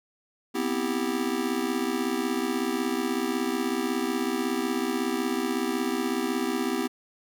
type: chord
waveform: square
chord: C major seventh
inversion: third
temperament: just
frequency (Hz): 245.3 / 261.6 / 327 / 392.4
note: B3 / C4 / E4 / G4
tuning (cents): -12 / 0 / -14 / +2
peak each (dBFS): -32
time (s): 0.54-6.88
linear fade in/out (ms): 20
effects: none